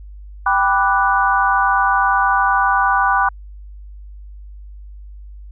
sine chord, G major seventh, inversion none, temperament equal, 784 / 987.8 / 1174.7 / 1480 Hz, G5 / B5 / D6 / F#6, 0 / 0 / 0 / 0 cents, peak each -18 dBFS, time 0.46-3.29 s, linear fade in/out 5 ms, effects added 50 Hz sine -33 dBFS peak until 5.51 s

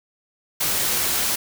white noise, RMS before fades -22 dBFS, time 0.6-1.36 s, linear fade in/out 10 ms, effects none

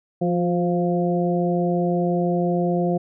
harmonic tone with a mistuned harmonic, 174.61 Hz, F3, in tune, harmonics 1 / 2 / 3 / 4, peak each -21 / -24 / -26 / -27 dBFS, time 0.21-2.98 s, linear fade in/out 10 ms, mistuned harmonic 2, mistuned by +29 cents, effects none

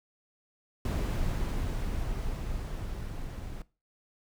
brown noise with level ramp, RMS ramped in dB -28 to -39 dBFS, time 0.85-3.62 s, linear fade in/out 2 ms, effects noise-tail reverb RT60 0.3 s tail -20 dB re dry

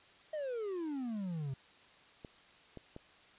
triangle exponential sweep, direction down, 636 to 129 Hz, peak -34 dBFS, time 0.33-1.54 s, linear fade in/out 5 ms
clicks, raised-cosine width 2 ms, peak -33 dBFS, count 3, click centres 2.248 / 2.773 / 2.964 s
effects white hiss -61 dBFS RMS until 3.38 s + resampled to 8000 Hz

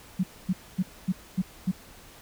sine tone bursts, 185 Hz, F#3, in tune, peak -21 dBFS, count 6, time 0.19-1.716 s, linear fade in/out 10 ms, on 46 ms, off 250 ms, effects pink hiss -50 dBFS RMS until 2.21 s

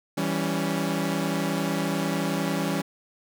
sawtooth chord, C# diminished, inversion first, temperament equal with one note detuned, 164.81 / 196 / 279.6 Hz, E3 / G3 / C#4, 0 / 0 / +15 cents, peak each -25 dBFS, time 0.17-2.82 s, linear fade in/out 10 ms, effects none

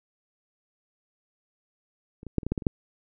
clicks, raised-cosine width 3 ms, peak -30 / -24 / -9 / -26 / -16 / -12 / -15 / -25 / -8 dBFS, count 9, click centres 2.231 / 2.267 / 2.383 / 2.432 / 2.466 / 2.52 / 2.578 / 2.622 / 2.668 s, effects none

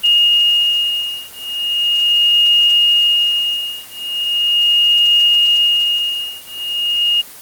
sine beating tone pair, 2852 / 2852.39 Hz, F7 / F7, +36 / +36 cents, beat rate 0.39 Hz, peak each -14 dBFS, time 0.03-7.22 s, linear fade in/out 20 ms, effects white hiss -36 dBFS RMS until 7.41 s + Opus 24 kbps

